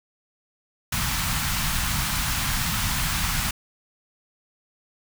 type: band-stop noise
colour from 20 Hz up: pink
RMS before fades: -25 dBFS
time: 0.92-3.51 s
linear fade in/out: 5 ms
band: 210 to 900 Hz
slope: 24 dB/octave
effects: none